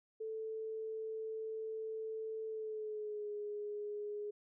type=tone with pitch glide; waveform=sine; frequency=440.6 to 415.9 Hz; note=A4 to G#4; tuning=+2 to +2 cents; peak=-39 dBFS; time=0.2-4.31 s; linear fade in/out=10 ms; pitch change=-100 cents; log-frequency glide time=2.47-3.3 s; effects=none